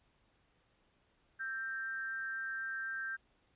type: tone with amplitude modulation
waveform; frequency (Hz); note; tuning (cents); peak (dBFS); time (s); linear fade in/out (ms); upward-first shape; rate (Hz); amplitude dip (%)
sine; 1576; G6; +9; -34; 1.39-3.17; 20; sine; 244; 60
effects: pink hiss -73 dBFS RMS until 3.55 s + resampled to 8000 Hz